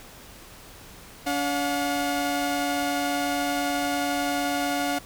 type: tone pair together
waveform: sawtooth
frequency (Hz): 284.8 / 717.7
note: C#4 / F5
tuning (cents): +47 / +47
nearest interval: octave + major third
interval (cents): 1600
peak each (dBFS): -23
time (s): 1.26-4.99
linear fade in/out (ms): 10
effects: pink hiss -46 dBFS RMS until 5.05 s